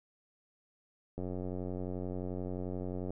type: click train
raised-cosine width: 2 ms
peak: -26 dBFS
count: 177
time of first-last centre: 1.18-3.106 s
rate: 91.4 Hz
effects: none